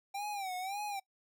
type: tone with vibrato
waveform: square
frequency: 781 Hz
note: G5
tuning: 7 cents flat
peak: -37 dBFS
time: 0.14-1 s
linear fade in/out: 10 ms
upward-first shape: sine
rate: 1.8 Hz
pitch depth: 120 cents each way
effects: noise-tail reverb RT60 0.1 s tail -21 dB re dry